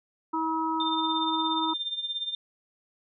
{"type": "harmonic tone", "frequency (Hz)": 321, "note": "E4", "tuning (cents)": -46, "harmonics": [1, 3, 4], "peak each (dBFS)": [-30, -28, -33], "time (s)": [0.33, 1.74], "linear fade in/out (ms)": 10}
{"type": "tone with tremolo", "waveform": "sine", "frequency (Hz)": 3600, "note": "A7", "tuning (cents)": 39, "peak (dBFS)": -26, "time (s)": [0.8, 2.35], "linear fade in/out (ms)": 2, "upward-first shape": "triangle", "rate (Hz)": 17, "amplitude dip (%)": 80}
{"effects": []}